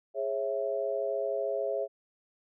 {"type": "chord", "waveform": "sine", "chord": "C# minor", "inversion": "second", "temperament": "equal with one note detuned", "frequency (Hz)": [415.3, 545.8, 659.3], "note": ["G#4", "C#5", "E5"], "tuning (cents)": [0, -27, 0], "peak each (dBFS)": [-34, -32, -33], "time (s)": [0.14, 1.88], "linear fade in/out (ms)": 50, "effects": []}